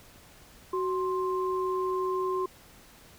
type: tone pair together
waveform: sine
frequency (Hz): 373 / 1051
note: F#4 / C6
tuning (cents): +14 / +7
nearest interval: octave + tritone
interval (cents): 1793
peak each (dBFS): -28 / -31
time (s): 0.73-2.46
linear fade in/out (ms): 5
effects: pink hiss -54 dBFS RMS until 3.18 s